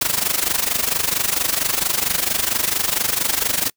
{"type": "noise with amplitude modulation", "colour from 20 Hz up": "white", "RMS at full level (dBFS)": -17, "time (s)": [0.01, 3.7], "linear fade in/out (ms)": 5, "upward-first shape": "sine", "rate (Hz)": 24.4, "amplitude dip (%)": 80, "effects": ["noise-tail reverb RT60 0.1 s tail -26 dB re dry"]}